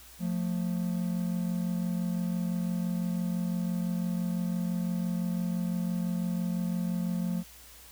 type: tone pair together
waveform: triangle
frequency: 176.68 / 222.6 Hz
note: F3 / A3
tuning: +20 / +20 cents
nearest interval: major third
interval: 400 cents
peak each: -27 / -32 dBFS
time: 0.19-7.44 s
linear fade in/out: 50 ms
effects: added 60 Hz sine -56 dBFS peak until 7.91 s + white hiss -52 dBFS RMS until 7.91 s